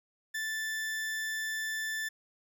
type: tone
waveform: 40% pulse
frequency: 1760 Hz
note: A6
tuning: in tune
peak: -32 dBFS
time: 0.34-2.09 s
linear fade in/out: 10 ms
effects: none